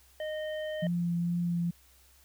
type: harmonic tone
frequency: 617 Hz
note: D#5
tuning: 15 cents flat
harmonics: 1 / 3 / 5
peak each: -33 / -43 / -47 dBFS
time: 0.2-0.87 s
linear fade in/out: 2 ms
type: tone with vibrato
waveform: sine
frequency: 172.7 Hz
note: F3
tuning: 19 cents flat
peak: -27 dBFS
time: 0.82-1.71 s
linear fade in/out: 10 ms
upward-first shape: triangle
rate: 2.2 Hz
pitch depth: 13 cents each way
effects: added 65 Hz sine -62 dBFS peak until 2.24 s + white hiss -62 dBFS RMS until 2.24 s